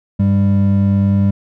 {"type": "tone pair together", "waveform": "triangle", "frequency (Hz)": [98.99, 197.8], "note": ["G2", "G3"], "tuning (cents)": [17, 16], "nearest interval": "octave", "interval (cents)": 1199, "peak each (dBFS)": -11, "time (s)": [0.19, 1.31], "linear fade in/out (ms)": 10, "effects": []}